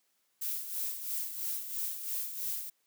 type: noise with tremolo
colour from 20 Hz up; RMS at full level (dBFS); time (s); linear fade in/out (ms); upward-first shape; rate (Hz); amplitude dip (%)
violet; -34; 0.41-2.7; 10; sine; 3; 60
effects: white hiss -75 dBFS RMS until 2.86 s + high-pass 150 Hz 12 dB/octave